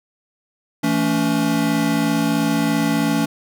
square chord, A major, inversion second, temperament equal with one note detuned, 164.81 / 220 / 283 Hz, E3 / A3 / C#4, 0 / 0 / +36 cents, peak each -24 / -22 / -20 dBFS, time 0.83-3.26 s, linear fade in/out 10 ms, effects none

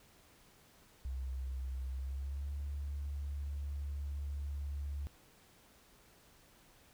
sine tone with pitch glide, 65.1 to 71.4 Hz, C2 to D2, -8 to -48 cents, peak -36 dBFS, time 1.05-5.07 s, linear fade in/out 0 ms, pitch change +160 cents, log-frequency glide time 1.91-2.51 s, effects tanh soft clip ceiling -32 dBFS + pink hiss -64 dBFS RMS until 6.93 s

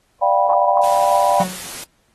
sine chord, G dominant seventh, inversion second, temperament just, 588 / 705.6 / 784 / 980 Hz, D5 / F5 / G5 / B5, +2 / +18 / 0 / -14 cents, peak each -18 dBFS, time 0.21-1.44 s, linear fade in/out 20 ms
white noise, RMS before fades -31 dBFS, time 0.83-1.84 s, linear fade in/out 5 ms
45% pulse tone with exponential decay, 184 Hz, F#3, 9 cents flat, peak -17 dBFS, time 1.4-1.66 s, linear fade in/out 2 ms, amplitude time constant 56 ms
effects pink hiss -62 dBFS RMS until 2.14 s + AAC 32 kbps

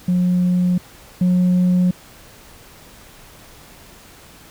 sine tone pair in turn, 179.6 / 180.5 Hz, F3 / F#3, +49 / -43 cents, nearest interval unison, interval 8 cents, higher second, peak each -12 / -10 dBFS, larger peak second, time 0.08-0.78 / 1.21-1.91 s, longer neither, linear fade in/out 5 ms, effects tanh soft clip ceiling -11 dBFS + pink hiss -44 dBFS RMS until 4.5 s

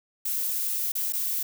violet noise with dropouts, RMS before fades -28 dBFS, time 0.25-1.43 s, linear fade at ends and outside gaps 5 ms, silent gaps 0.92-0.952 / 1.125-1.133 s, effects none

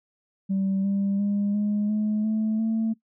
sine tone with pitch steps, 193.5 / 198.14 / 202.9 / 207.7 / 212.7 / 217.8 / 223 Hz, G3 / G3 / G#3 / G#3 / G#3 / A3 / A3, -22 / +19 / -40 / 0 / +42 / -17 / +23 cents, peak -20 dBFS, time 0.49-2.94 s, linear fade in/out 20 ms, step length 350 ms, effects noise-tail reverb RT60 0.1 s tail -19 dB re dry + tanh soft clip ceiling -19 dBFS

